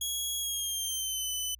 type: tone with pitch glide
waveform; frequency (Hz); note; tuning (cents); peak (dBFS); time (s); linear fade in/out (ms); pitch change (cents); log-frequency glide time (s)
15% pulse; 3322 to 3011; G#7 to F#7; 0 to +30; -24; 0.01-1.55; 5; -170; 0.39-1.3
effects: added 60 Hz sine -53 dBFS peak until 1.59 s